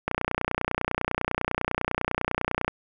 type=click train; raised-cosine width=0.5 ms; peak=-9 dBFS; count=79; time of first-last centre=0.08-2.68 s; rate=30 Hz; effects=none